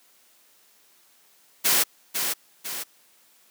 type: noise with echo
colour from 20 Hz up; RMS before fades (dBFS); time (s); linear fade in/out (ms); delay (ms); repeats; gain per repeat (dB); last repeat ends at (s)
white; -20; 1.64-1.84; 20; 500; 2; -6; 2.84
effects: white hiss -59 dBFS RMS until 3.5 s + high-pass 200 Hz 12 dB/octave